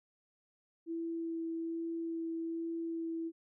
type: tone with vibrato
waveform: sine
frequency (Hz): 330.5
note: E4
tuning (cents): +5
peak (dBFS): -35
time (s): 0.86-3.32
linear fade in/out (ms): 50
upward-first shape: sine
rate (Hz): 1.2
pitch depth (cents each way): 9
effects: none